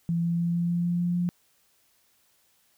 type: tone with pitch steps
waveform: sine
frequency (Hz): 168.9 / 169.88 / 170.86 / 171.85 / 172.85 / 173.85 / 174.86 / 175.87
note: E3 / F3 / F3 / F3 / F3 / F3 / F3 / F3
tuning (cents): +42 / -48 / -38 / -28 / -18 / -8 / +2 / +12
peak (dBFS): -23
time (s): 0.09-1.29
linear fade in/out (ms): 0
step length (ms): 150
effects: white hiss -66 dBFS RMS until 2.77 s